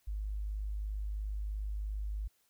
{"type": "tone", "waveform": "sine", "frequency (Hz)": 51.5, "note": "G#1", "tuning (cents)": -14, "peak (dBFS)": -34, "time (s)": [0.07, 2.28], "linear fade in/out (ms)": 10, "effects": ["white hiss -73 dBFS RMS until 2.49 s"]}